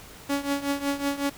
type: tone with tremolo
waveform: sawtooth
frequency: 281.4 Hz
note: C#4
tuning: 26 cents sharp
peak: -18 dBFS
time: 0.29-1.3 s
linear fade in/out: 10 ms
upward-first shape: triangle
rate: 5.4 Hz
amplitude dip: 85%
effects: pink hiss -46 dBFS RMS until 1.37 s